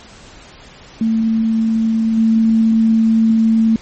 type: tone with level steps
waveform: sine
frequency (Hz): 223.7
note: A3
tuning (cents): +29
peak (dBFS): -12 / -9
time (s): 1.01-3.76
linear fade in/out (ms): 2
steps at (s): 2.17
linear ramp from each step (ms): 10
effects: pink hiss -40 dBFS RMS until 3.81 s + MP3 32 kbps